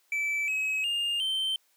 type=tone with pitch steps; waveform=triangle; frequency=2315 / 2554 / 2817 / 3108 Hz; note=D7 / D#7 / F7 / G7; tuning=-25 / +45 / +14 / -16 cents; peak=-25 dBFS; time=0.12-1.56 s; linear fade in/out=2 ms; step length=360 ms; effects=white hiss -68 dBFS RMS until 1.76 s + high-pass 400 Hz 12 dB/octave